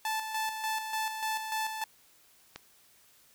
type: tone with tremolo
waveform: sawtooth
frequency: 876 Hz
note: A5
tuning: 8 cents flat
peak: -26 dBFS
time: 0.05-1.84 s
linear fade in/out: 2 ms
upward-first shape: square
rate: 3.4 Hz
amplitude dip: 50%
type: click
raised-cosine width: 0.2 ms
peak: -23 dBFS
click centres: 2.56 s
effects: white hiss -62 dBFS RMS until 3.34 s